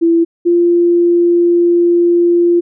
sine tone pair in turn, 334.5 / 345.9 Hz, E4 / F4, +25 / -17 cents, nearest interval minor second, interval 58 cents, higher second, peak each -7 dBFS, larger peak neither, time 0.01-0.25 / 0.45-2.61 s, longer second, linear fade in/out 20 ms, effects none

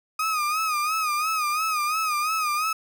35% pulse tone with vibrato, 1244.5 Hz, D#6, in tune, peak -21 dBFS, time 0.19-2.73 s, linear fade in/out 5 ms, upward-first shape sine, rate 2.9 Hz, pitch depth 80 cents each way, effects none

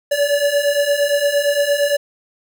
square beating tone pair, 569 / 577.7 Hz, C#5 / D5, +45 / -29 cents, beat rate 8.7 Hz, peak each -20 / -17 dBFS, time 0.11-1.97 s, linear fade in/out 10 ms, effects none

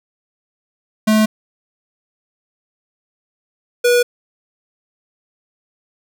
square tone pair in turn, 216.2 / 485.4 Hz, A3 / B4, -30 / -30 cents, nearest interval octave + major second, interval 1400 cents, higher second, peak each -11 dBFS, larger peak neither, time 1.07-1.26 / 3.84-4.03 s, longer neither, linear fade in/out 10 ms, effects none

